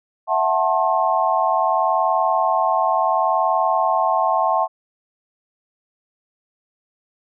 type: chord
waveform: sine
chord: F# half-diminished seventh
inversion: third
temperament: equal with one note detuned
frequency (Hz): 659.3 / 740 / 880 / 1070.3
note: E5 / F#5 / A5 / C6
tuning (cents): 0 / 0 / 0 / +39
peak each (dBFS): -21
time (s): 0.27-4.68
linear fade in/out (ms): 50
effects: none